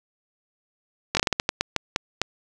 slowing click train, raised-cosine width 0.2 ms, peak -3 dBFS, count 12, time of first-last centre 1.15-2.216 s, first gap 20 ms, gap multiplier 1.29, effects none

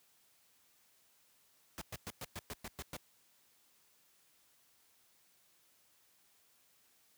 pink noise bursts, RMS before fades -43 dBFS, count 9, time 1.78-2.966 s, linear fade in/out 0 ms, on 34 ms, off 110 ms, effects white hiss -70 dBFS RMS until 7.17 s + high-pass 60 Hz 12 dB/octave

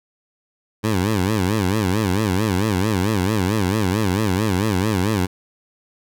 15% pulse tone with vibrato, 100 Hz, G2, 35 cents sharp, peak -11 dBFS, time 0.83-5.27 s, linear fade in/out 20 ms, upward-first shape sine, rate 4.5 Hz, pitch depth 190 cents each way, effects none

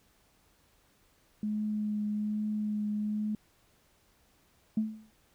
sine tone with vibrato, 211 Hz, G#3, 28 cents sharp, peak -29 dBFS, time 1.43-3.35 s, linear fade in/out 2 ms, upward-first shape triangle, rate 1.2 Hz, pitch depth 15 cents each way
sine tone with exponential decay, 217.6 Hz, A3, 19 cents flat, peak -22 dBFS, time 4.77-5.11 s, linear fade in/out 5 ms, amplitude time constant 72 ms
effects tanh soft clip ceiling -19 dBFS + pink hiss -67 dBFS RMS until 5.34 s

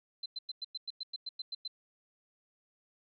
sine tone bursts, 4074 Hz, C8, 47 cents flat, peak -36 dBFS, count 12, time 0.23-1.678 s, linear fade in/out 5 ms, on 29 ms, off 100 ms, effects none

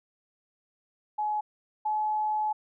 sine tone pair in turn, 846 / 854.3 Hz, G#5 / G#5, +32 / +49 cents, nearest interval unison, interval 17 cents, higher second, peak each -26 / -25 dBFS, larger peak second, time 1.18-1.41 / 1.85-2.53 s, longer second, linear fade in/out 10 ms, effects none

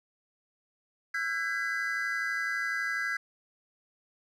triangle tone cluster, 1351 / 1520 / 1632 / 2004 Hz, E6 / F#6 / G#6 / B6, +42 / +46 / -31 / +25 cents, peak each -37 / -36 / -30 / -33 dBFS, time 1.14-3.17 s, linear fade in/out 5 ms, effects none

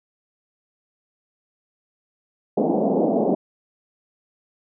pink band-pass noise, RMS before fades -20 dBFS, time 2.57-3.35 s, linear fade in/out 5 ms, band 190 to 760 Hz, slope 48 dB/octave, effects none

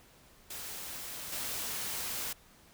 white noise with level steps, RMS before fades -42 / -37 dBFS, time 0.5-2.33 s, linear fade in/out 5 ms, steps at 1.32 s, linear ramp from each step 5 ms, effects pink hiss -60 dBFS RMS until 2.73 s

